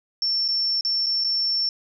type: tone with dropouts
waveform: sine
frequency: 5420 Hz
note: E8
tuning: 47 cents sharp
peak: -20 dBFS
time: 0.22-1.69 s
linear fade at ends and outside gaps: 1 ms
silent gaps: 0.48-0.486 / 0.809-0.849 / 1.061-1.066 / 1.239-1.245 s
effects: 10-bit